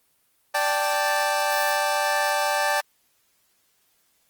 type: chord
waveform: 25% pulse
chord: D suspended fourth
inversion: none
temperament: equal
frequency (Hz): 587.3 / 784 / 880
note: D5 / G5 / A5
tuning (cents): 0 / 0 / 0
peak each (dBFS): -22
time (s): 0.54-2.81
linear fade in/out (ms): 10
type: noise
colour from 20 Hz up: violet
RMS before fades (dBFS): -35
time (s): 1.49-1.73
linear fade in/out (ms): 20
effects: white hiss -66 dBFS RMS until 4.29 s + Opus 24 kbps